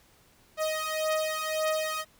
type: beating tone pair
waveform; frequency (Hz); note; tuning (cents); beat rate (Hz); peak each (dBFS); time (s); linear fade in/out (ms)
sawtooth; 625 / 626.8; D#5 / D#5; +8 / +13; 1.8; -27 / -26; 0.57-2.05; 50
effects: pink hiss -61 dBFS RMS until 2.19 s